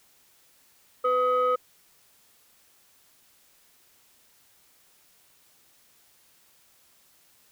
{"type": "tone pair together", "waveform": "sine", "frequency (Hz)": [501.4, 1262], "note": ["B4", "D#6"], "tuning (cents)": [26, 24], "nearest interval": "octave + major third", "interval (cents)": 1598, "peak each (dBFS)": -22, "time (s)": [1.04, 1.56], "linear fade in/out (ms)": 10, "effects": ["tanh soft clip ceiling -16 dBFS", "white hiss -61 dBFS RMS until 7.51 s"]}